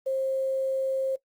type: tone with quantisation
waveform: sine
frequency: 532 Hz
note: C5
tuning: 29 cents sharp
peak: -24 dBFS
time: 0.06-1.16 s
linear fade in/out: 10 ms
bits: 9
effects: noise-tail reverb RT60 0.1 s tail -19 dB re dry + Opus 48 kbps